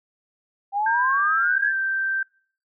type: exponential sweep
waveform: sine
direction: up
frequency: 784 to 1767 Hz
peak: -20 dBFS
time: 0.72-1.73 s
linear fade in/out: 50 ms
type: tone with pitch glide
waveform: sine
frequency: 1595 to 1564.9 Hz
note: G6 to G6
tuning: +30 to -3 cents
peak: -21 dBFS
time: 0.86-2.23 s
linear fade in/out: 5 ms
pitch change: -33 cents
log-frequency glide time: 1.6-1.76 s
effects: noise-tail reverb RT60 0.5 s tail -25 dB re dry